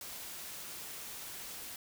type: noise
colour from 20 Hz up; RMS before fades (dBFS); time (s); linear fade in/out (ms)
white; -45; 0.01-1.76; 2
effects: none